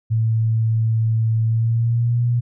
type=tone with pitch glide; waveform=sine; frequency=112.1 to 120.15 Hz; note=A2 to B2; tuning=+33 to -47 cents; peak=-15 dBFS; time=0.1-2.41 s; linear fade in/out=20 ms; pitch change=+120 cents; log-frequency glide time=1.44-2.23 s; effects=none